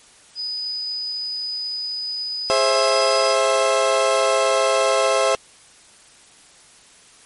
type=tone; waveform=sine; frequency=4978 Hz; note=D#8; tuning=in tune; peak=-24 dBFS; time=0.35-3.36 s; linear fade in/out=50 ms
type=chord; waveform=30% pulse; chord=Ab augmented; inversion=none; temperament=equal with one note detuned; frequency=415.3 / 530.9 / 659.3 Hz; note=Ab4 / C5 / E5; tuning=0 / +25 / 0 cents; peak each=-21 / -16 / -17 dBFS; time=2.5-5.35 s; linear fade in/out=0 ms
effects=white hiss -49 dBFS RMS until 7.25 s + MP3 48 kbps